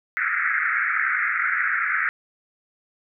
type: band-pass noise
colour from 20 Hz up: pink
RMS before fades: -23 dBFS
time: 0.17-2.09 s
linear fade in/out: 0 ms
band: 1300 to 2200 Hz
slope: 96 dB/octave
effects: none